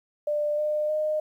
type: tone with pitch steps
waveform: sine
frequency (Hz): 594 / 603.7 / 613.5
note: D5 / D5 / D#5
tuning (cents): +20 / +48 / -25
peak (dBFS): -23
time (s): 0.27-1.2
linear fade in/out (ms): 5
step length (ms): 310
effects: 10-bit